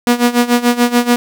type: tone with tremolo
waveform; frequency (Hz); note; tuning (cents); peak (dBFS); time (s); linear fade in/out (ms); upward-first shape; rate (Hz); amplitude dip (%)
sawtooth; 241.4; B3; -39; -3; 0.07-1.16; 0; sine; 6.9; 85
effects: none